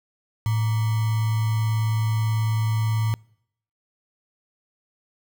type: tone with sample-and-hold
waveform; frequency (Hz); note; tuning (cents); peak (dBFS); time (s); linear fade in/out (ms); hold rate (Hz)
sine; 110.2; A2; +3; -19; 0.46-3.14; 0; 1050
effects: noise-tail reverb RT60 0.7 s tail -26 dB re dry